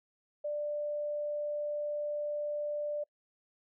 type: tone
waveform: sine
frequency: 591 Hz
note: D5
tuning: 11 cents sharp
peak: -32 dBFS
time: 0.44-3.04 s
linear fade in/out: 10 ms
effects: noise-tail reverb RT60 0.1 s tail -26 dB re dry